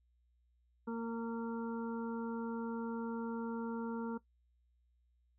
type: harmonic tone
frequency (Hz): 230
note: A#3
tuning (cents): -23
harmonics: 1 / 2 / 4 / 5 / 6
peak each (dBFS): -38 / -42 / -47 / -55 / -50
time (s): 0.87-4.18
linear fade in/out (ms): 10
effects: noise-tail reverb RT60 0.1 s tail -18 dB re dry + added 60 Hz sine -70 dBFS peak until 5.38 s